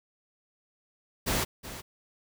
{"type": "noise with echo", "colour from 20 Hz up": "pink", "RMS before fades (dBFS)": -28, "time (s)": [1.26, 1.45], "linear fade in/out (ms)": 20, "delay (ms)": 370, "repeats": 1, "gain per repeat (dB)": -13, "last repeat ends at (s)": 1.82, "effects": []}